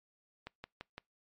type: click train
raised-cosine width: 0.3 ms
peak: -27 dBFS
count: 4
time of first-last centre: 0.47-0.98 s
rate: 5.88 Hz
effects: noise-tail reverb RT60 0.2 s tail -26 dB re dry + MP3 48 kbps